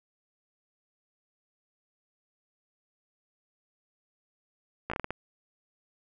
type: slowing click train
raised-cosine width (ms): 0.5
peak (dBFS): -17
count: 7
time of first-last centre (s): 4.9-5.106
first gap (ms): 15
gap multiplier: 1.33
effects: none